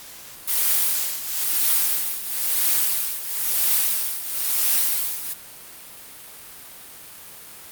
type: noise with tremolo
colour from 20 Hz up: blue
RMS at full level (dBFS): -18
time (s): 0.47-5.34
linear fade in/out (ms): 20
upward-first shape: triangle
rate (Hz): 1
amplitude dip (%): 80
effects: white hiss -41 dBFS RMS until 7.71 s + Opus 48 kbps